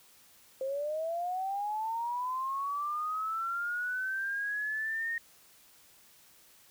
sine linear sweep, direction up, 522 to 1858 Hz, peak -31 dBFS, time 0.61-5.18 s, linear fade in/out 2 ms, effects white hiss -60 dBFS RMS until 6.7 s

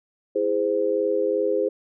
sine chord, E augmented, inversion none, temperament just, 329.6 / 412 / 515 Hz, E4 / G#4 / B#4, 0 / -14 / -28 cents, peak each -28 / -23 / -23 dBFS, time 0.35-1.69 s, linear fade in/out 10 ms, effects none

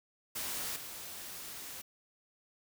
white noise with level steps, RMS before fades -38 / -45 dBFS, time 0.35-1.82 s, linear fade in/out 10 ms, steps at 0.76 s, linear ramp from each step 2 ms, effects none

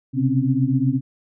sine tone cluster, 128 / 136.1 / 257.5 / 273.3 Hz, C3 / C#3 / C4 / C#4, -38 / -31 / -28 / -24 cents, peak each -22 dBFS, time 0.13-1.01 s, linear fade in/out 50 ms, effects none

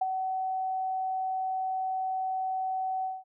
sine tone with ADSR envelope, 755 Hz, F#5, 35 cents sharp, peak -22 dBFS, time 0.01-3.24 s, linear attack 8 ms, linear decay 24 ms, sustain -6 dB, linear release 200 ms, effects none

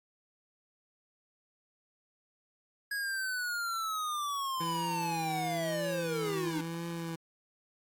square linear sweep, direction down, 1661.2 to 293.7 Hz, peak -33 dBFS, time 2.91-6.61 s, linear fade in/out 5 ms
25% pulse tone with vibrato, 164.81 Hz, E3, in tune, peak -32 dBFS, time 4.6-7.16 s, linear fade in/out 10 ms, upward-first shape triangle, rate 0.99 Hz, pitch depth 51 cents each way
effects AAC 64 kbps

